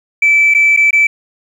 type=tone with dropouts; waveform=sine; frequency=2317 Hz; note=D7; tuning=24 cents flat; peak=-5 dBFS; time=0.22-1.07 s; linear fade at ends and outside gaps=5 ms; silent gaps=0.54-0.547 / 0.765-0.772 / 0.908-0.929 s; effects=tanh soft clip ceiling -3 dBFS + 7-bit